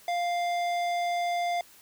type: tone with tanh clipping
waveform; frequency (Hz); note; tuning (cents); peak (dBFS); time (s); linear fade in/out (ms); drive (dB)
sine; 698.5; F5; 0; -28; 0.08-1.61; 2; 16
effects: white hiss -55 dBFS RMS until 1.81 s